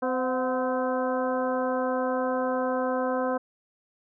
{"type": "harmonic tone with a mistuned harmonic", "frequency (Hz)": 257, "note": "C4", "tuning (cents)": -31, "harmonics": [1, 2, 3, 4, 5, 6], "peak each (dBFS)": [-30, -27, -33, -33, -37, -38], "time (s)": [0.02, 3.38], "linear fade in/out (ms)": 10, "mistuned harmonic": 3, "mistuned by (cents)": -64, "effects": []}